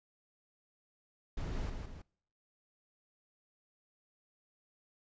brown noise with echo, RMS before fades -38 dBFS, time 1.37-1.7 s, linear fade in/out 5 ms, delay 160 ms, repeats 2, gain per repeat -5 dB, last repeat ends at 2.02 s, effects noise-tail reverb RT60 0.6 s tail -25 dB re dry + resampled to 16000 Hz

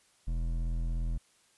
sine tone with hard clipping, 41.54 Hz, E1, 14 cents sharp, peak -31 dBFS, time 0.27-1.18 s, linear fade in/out 10 ms, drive 10 dB, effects white hiss -66 dBFS RMS until 1.57 s + resampled to 24000 Hz

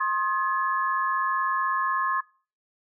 sine tone cluster, 1065 / 1249 / 1706 Hz, C6 / D#6 / G#6, +30 / +6 / +46 cents, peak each -24 / -31 / -28 dBFS, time 0-2.21 s, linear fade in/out 10 ms, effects noise-tail reverb RT60 0.4 s tail -24 dB re dry

